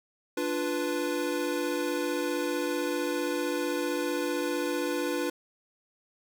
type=chord; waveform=square; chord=B diminished; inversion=first; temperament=equal; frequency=293.7 / 349.2 / 493.9 Hz; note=D4 / F4 / B4; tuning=0 / 0 / 0 cents; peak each=-33 dBFS; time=0.37-5.3 s; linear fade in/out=5 ms; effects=none